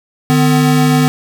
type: tone pair together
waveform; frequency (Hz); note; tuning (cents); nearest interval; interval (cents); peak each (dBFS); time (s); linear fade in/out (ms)
square; 150.68 / 253.7; D3 / B3; +45 / +47; major sixth; 902; -12; 0.3-1.08; 0
effects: none